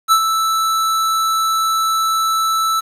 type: tone with ADSR envelope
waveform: square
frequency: 1318 Hz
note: E6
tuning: 1 cent flat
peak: -8 dBFS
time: 0.08-2.81 s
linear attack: 38 ms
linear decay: 75 ms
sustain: -7 dB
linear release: 19 ms
effects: resampled to 32000 Hz + 7-bit

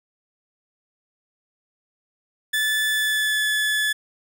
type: tone with pitch glide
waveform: 30% pulse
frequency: 1742 to 1721 Hz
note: A6 to A6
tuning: -18 to -39 cents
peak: -17 dBFS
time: 2.53-3.93 s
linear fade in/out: 10 ms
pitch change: -21 cents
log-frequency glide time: 2.88-3.47 s
effects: none

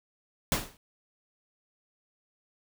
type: noise with exponential decay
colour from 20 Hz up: pink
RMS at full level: -23 dBFS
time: 0.52-0.77 s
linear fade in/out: 1 ms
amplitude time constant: 53 ms
effects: none

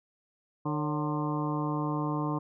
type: harmonic tone with a mistuned harmonic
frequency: 150 Hz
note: D3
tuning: 37 cents sharp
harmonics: 1 / 2 / 3 / 4 / 5 / 6 / 7 / 8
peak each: -32 / -32 / -40 / -42 / -42 / -40 / -36 / -45 dBFS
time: 0.65-2.39 s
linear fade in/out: 10 ms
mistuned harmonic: 4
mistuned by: -110 cents
effects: none

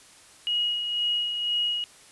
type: tone with tremolo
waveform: sine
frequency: 2894 Hz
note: F#7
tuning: 39 cents flat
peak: -22 dBFS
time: 0.47-1.84 s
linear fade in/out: 0 ms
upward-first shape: sine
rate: 2 Hz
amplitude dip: 45%
effects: white hiss -52 dBFS RMS until 2.11 s + resampled to 24000 Hz

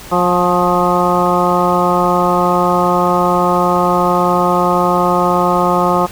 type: harmonic tone with a mistuned harmonic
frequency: 178.2 Hz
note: F3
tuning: 35 cents sharp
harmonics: 1 / 2 / 3 / 4 / 5 / 6 / 7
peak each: -18 / -18 / -18 / -18 / -18 / -18 / -18 dBFS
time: 0.11-6.07 s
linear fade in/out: 20 ms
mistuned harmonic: 5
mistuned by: -39 cents
effects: pink hiss -33 dBFS RMS until 6.11 s

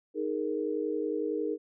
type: chord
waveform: sine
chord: D# suspended fourth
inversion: none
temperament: equal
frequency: 311.1 / 415.3 / 466.2 Hz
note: D#4 / G#4 / A#4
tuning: 0 / 0 / 0 cents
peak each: -33 dBFS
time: 0.14-1.58 s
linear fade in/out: 50 ms
effects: none

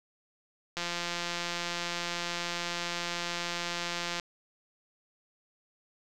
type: click train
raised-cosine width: 0.2 ms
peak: -16 dBFS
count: 594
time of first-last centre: 0.77-4.198 s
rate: 173 Hz
effects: none

